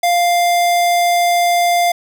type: tone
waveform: square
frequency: 698.5 Hz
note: F5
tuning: in tune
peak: -12 dBFS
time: 0.03-1.92 s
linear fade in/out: 5 ms
effects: none